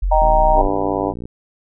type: exponential sweep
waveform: sine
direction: down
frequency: 46.81 to 30.45 Hz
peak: -15 dBFS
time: 0.02-0.68 s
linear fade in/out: 10 ms
type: chord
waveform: sine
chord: Eb major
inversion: none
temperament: just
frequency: 622.3 / 777.8 / 933.4 Hz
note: Eb5 / G5 / Bb5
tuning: 0 / -14 / +2 cents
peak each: -16 dBFS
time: 0.11-0.62 s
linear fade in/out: 10 ms
type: click train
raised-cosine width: 3 ms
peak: -18 dBFS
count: 63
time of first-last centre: 0.22-1.255 s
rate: 59.9 Hz
type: harmonic tone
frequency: 98 Hz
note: G2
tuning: in tune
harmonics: 3 / 4 / 5 / 6 / 7 / 8 / 9 / 10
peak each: -23 / -24 / -25 / -26 / -26 / -27 / -28 / -28 dBFS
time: 0.54-1.14 s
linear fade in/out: 50 ms
effects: none